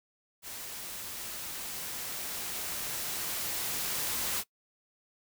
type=noise with level ramp; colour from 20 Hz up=white; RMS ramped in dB=-42 to -32 dBFS; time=0.42-4.44 s; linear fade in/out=50 ms; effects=noise-tail reverb RT60 0.1 s tail -21 dB re dry